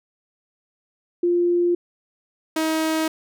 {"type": "tone pair in turn", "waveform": ["sine", "sawtooth"], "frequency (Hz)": [349.2, 317.6], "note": ["F4", "D#4"], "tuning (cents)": [0, 36], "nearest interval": "major second", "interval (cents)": 164, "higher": "first", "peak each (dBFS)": -16, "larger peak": "neither", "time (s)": [[1.23, 1.75], [2.56, 3.08]], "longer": "neither", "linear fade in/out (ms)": 5, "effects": []}